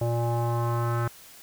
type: tone with low-pass filter sweep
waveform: square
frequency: 117.8 Hz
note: A#2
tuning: 19 cents sharp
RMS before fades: -26 dBFS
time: 0.01-1.08 s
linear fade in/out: 5 ms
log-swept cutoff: 670 to 1400 Hz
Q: 3.5
effects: white hiss -49 dBFS RMS until 1.42 s